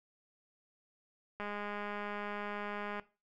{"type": "click train", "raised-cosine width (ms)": 0.5, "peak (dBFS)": -26, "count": 330, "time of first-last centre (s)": [1.4, 2.997], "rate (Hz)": 206, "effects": ["noise-tail reverb RT60 0.3 s tail -18 dB re dry"]}